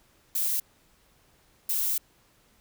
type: noise bursts at uneven times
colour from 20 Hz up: violet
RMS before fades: -27 dBFS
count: 2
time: 0.35-0.6 / 1.69-1.98 s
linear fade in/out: 5 ms
effects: pink hiss -63 dBFS RMS until 2.6 s